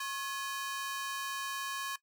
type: ring-modulated tone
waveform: sawtooth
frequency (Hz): 1389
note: F6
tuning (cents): -10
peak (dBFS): -29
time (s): 0-1.96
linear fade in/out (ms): 5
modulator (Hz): 303
effects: noise-tail reverb RT60 0.1 s tail -18 dB re dry